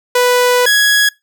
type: tone pair in turn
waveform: sawtooth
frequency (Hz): 493.9 / 1669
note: B4 / G#6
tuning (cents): 0 / +8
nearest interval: octave + major sixth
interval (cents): 2108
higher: second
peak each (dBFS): -5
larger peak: neither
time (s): 0.15-0.66 / 0.66-1.09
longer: first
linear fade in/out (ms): 5
effects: noise-tail reverb RT60 0.2 s tail -23 dB re dry